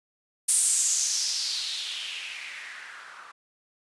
violet noise with low-pass filter sweep, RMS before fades -29 dBFS, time 0.48-3.32 s, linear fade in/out 10 ms, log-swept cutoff 9500 to 1200 Hz, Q 3.8, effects resampled to 24000 Hz

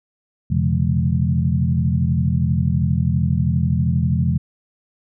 sine tone cluster, 85 / 128.1 / 140.5 / 170.8 / 210.7 Hz, F2 / C3 / C#3 / F3 / G#3, -46 / -36 / +24 / -38 / +25 cents, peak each -21 / -20 / -24 / -21 / -25 dBFS, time 0.5-4.38 s, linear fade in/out 10 ms, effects none

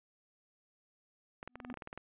clicks, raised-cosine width 0.5 ms, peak -29 dBFS, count 12, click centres 1.429 / 1.476 / 1.556 / 1.602 / 1.649 / 1.701 / 1.741 / 1.773 / 1.822 / 1.874 / 1.929 / 1.976 s
triangle tone with exponential growth, 246.9 Hz, B3, in tune, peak -37 dBFS, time 1.49-1.73 s, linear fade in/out 5 ms, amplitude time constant 51 ms
effects resampled to 8000 Hz

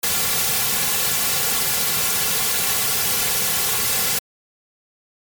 white noise with comb filter, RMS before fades -20 dBFS, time 0.03-4.19 s, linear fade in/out 5 ms, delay 3.2 ms, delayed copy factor -0.95, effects MP3 96 kbps

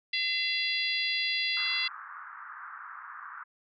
harmonic tone, 680 Hz, F5, 46 cents flat, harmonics 3 / 4 / 5 / 6 / 7, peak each -32 / -33 / -34 / -35 / -35 dBFS, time 0.13-1.88 s, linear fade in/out 5 ms
pink band-pass noise, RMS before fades -44 dBFS, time 1.56-3.44 s, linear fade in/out 10 ms, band 1100 to 1600 Hz, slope 48 dB/octave
effects none

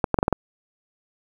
clicks, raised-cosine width 1 ms, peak -4 dBFS, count 6, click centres 0.042 / 0.143 / 0.188 / 0.229 / 0.281 / 0.327 s, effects 7-bit

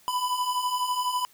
square beating tone pair, 987.8 / 999.8 Hz, B5 / B5, 0 / +21 cents, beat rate 12 Hz, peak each -32 / -27 dBFS, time 0.08-1.25 s, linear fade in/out 0 ms, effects white hiss -58 dBFS RMS until 1.33 s

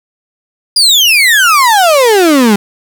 35% pulse exponential sweep, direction down, 4978 to 196 Hz, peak -3 dBFS, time 0.76-2.56 s, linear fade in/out 5 ms, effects 7-bit

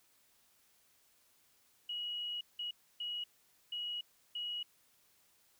sine tone bursts at uneven times, 2907 Hz, F#7, 31 cents flat, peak -37 dBFS, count 5, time 1.89-2.41 / 2.59-2.71 / 3-3.24 / 3.72-4.01 / 4.35-4.63 s, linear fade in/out 5 ms, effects white hiss -70 dBFS RMS until 5.59 s

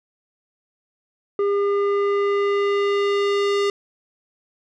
square tone with low-pass filter sweep, 403.1 Hz, G4, 48 cents sharp, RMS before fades -20 dBFS, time 1.39-3.7 s, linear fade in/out 2 ms, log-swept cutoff 1000 to 5100 Hz, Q 0.97, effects none

